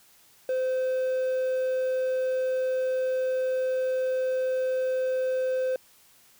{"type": "tone with quantisation", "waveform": "triangle", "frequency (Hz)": 516, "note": "C5", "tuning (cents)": -24, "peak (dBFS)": -22, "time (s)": [0.49, 5.76], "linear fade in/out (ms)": 2, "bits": 8, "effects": ["white hiss -58 dBFS RMS until 6.39 s"]}